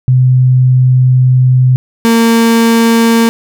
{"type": "tone pair in turn", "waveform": ["sine", "35% pulse"], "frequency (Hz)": [127.8, 229.2], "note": ["C3", "A#3"], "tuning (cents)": [-40, -29], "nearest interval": "minor seventh", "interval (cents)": 1011, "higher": "second", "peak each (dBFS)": -4, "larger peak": "neither", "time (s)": [[0.08, 1.76], [2.05, 3.29]], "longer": "first", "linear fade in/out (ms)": 0, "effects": []}